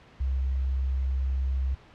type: tone with quantisation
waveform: sine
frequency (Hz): 66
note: C2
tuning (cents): +16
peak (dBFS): -24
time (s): 0.2-1.75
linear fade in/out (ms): 10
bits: 9
effects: pink hiss -53 dBFS RMS until 1.94 s + low-pass 3000 Hz 12 dB/octave